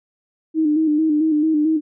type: tone with vibrato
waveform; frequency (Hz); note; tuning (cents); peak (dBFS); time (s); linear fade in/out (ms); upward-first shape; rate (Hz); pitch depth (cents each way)
sine; 308.6; D#4; -14; -14; 0.54-1.81; 50; square; 4.5; 49
effects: none